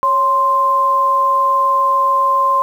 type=tone pair together; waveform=sine; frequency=553.6 / 1046.5 Hz; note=C#5 / C6; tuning=-2 / 0 cents; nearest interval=major seventh; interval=1102 cents; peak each=-22 / -11 dBFS; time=0.03-2.62 s; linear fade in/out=0 ms; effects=7-bit